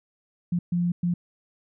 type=tone bursts at uneven times; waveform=sine; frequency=174.61 Hz; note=F3; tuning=in tune; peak=-21 dBFS; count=3; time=0.52-0.59 / 0.72-0.92 / 1.03-1.14 s; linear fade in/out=5 ms; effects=none